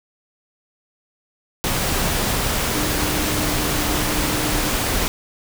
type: tone in noise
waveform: sine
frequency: 301.3 Hz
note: D4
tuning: 44 cents sharp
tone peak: -27 dBFS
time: 2.75-4.7 s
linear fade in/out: 0 ms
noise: pink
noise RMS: -21 dBFS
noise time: 1.64-5.08 s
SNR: -9 dB
effects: none